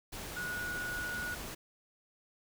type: tone in noise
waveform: sine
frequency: 1457 Hz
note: F#6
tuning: 27 cents flat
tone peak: -36 dBFS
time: 0.36-1.35 s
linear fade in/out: 10 ms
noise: pink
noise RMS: -43 dBFS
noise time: 0.12-1.55 s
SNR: +4 dB
effects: none

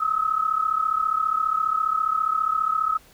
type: tone pair together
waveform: sine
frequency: 1265.2 / 1300 Hz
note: D#6 / E6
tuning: +29 / -24 cents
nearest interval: unison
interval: 47 cents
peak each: -23 dBFS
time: 0-2.98 s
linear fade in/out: 10 ms
effects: pink hiss -53 dBFS RMS until 3.13 s

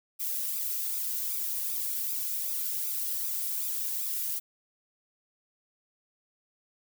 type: noise with flanger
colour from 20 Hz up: violet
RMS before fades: -32 dBFS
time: 0.19-4.4 s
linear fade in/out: 20 ms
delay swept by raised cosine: 0.81 to 2.11 ms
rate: 2.6 Hz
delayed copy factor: +0.95
effects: none

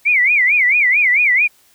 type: tone with vibrato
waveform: sine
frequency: 2197 Hz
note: C#7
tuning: 16 cents flat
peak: -10 dBFS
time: 0.05-1.48 s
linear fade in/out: 20 ms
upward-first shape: sine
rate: 4.5 Hz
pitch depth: 210 cents each way
effects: white hiss -53 dBFS RMS until 1.74 s

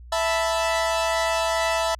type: chord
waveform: sawtooth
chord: E suspended fourth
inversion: none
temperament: equal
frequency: 659.3 / 880 / 987.8 Hz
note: E5 / A5 / B5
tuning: 0 / 0 / 0 cents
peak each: -19 / -24 / -24 dBFS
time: 0.12-1.95 s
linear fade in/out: 5 ms
effects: added 60 Hz sine -40 dBFS peak until 1.99 s + low-pass 9000 Hz 12 dB/octave

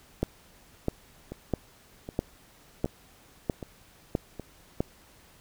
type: two click trains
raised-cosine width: 2 ms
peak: -12 / -23 dBFS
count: 8 / 5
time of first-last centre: 0.23-4.805 / 1.32-4.397 s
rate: 1.53 / 1.3 Hz
effects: pink hiss -57 dBFS RMS until 5.4 s

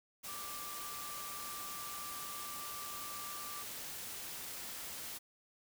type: tone in noise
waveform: sine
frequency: 1174.7 Hz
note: D6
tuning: in tune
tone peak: -47 dBFS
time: 0.27-3.64 s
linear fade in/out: 20 ms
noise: white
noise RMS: -45 dBFS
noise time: 0.23-5.19 s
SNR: -5 dB
effects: none

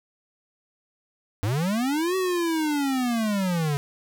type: linear two-way sweep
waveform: square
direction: up then down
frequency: 92.5 to 380.1 to 139.2 Hz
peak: -23 dBFS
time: 1.43-3.77 s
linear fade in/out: 0 ms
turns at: 2.16 s
effects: none

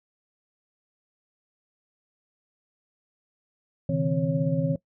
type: tone cluster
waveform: sine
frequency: 126.7 / 143.8 / 160.9 / 263.3 / 552 Hz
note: B2 / D3 / E3 / C4 / C#5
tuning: +45 / -36 / -42 / +11 / -7 cents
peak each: -31 / -30 / -25 / -30 / -29 dBFS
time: 3.89-4.76 s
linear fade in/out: 5 ms
effects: noise-tail reverb RT60 0.1 s tail -20 dB re dry

